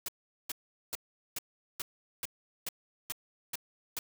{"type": "noise bursts", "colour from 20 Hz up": "white", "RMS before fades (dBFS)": -36, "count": 10, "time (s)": [0.06, 3.99], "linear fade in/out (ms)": 2, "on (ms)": 24, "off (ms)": 410, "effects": []}